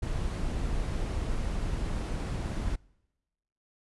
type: noise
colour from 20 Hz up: brown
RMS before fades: -31 dBFS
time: 0.02-2.76 s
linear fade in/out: 10 ms
effects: noise-tail reverb RT60 1.0 s tail -26 dB re dry + resampled to 24000 Hz